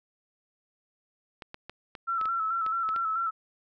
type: clicks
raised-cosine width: 0.3 ms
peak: -24 dBFS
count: 9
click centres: 1.422 / 1.544 / 1.696 / 1.952 / 2.213 / 2.256 / 2.664 / 2.89 / 2.962 s
type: tone with vibrato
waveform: sine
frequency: 1329 Hz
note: E6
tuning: 14 cents sharp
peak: -26 dBFS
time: 2.07-3.31 s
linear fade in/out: 20 ms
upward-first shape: square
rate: 4.6 Hz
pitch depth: 38 cents each way
effects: none